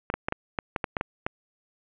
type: clicks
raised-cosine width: 0.5 ms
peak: -11 dBFS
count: 10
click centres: 0.101 / 0.14 / 0.285 / 0.324 / 0.588 / 0.762 / 0.842 / 0.968 / 1.011 / 1.265 s
effects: resampled to 8000 Hz + 7-bit